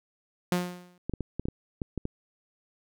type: tone with exponential decay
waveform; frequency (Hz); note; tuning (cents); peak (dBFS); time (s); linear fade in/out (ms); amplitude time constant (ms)
sawtooth; 178.3; F3; +36; -18; 0.52-0.98; 2; 100
type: clicks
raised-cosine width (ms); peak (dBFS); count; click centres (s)
3; -18; 9; 1.096 / 1.137 / 1.207 / 1.396 / 1.455 / 1.485 / 1.818 / 1.977 / 2.054
effects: none